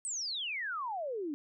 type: exponential sweep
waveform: sine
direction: down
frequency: 8550 to 277.2 Hz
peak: -34 dBFS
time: 0.05-1.34 s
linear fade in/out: 0 ms
effects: none